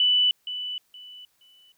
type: tone with echo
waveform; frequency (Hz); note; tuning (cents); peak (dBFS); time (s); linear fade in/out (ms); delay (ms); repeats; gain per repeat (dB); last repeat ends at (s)
sine; 2980; F#7; +12; -17; 0-0.31; 2; 470; 3; -12; 1.72
effects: white hiss -68 dBFS RMS until 1.77 s